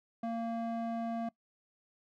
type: tone with band-pass filter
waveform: square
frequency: 230.1 Hz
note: A#3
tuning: 22 cents flat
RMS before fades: -36 dBFS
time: 0.23-1.29 s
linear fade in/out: 5 ms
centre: 490 Hz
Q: 5.6
effects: noise-tail reverb RT60 0.1 s tail -22 dB re dry